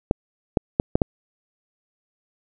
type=clicks; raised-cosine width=2 ms; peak=-3 dBFS; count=5; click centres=0.111 / 0.572 / 0.799 / 0.955 / 1.018 s; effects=none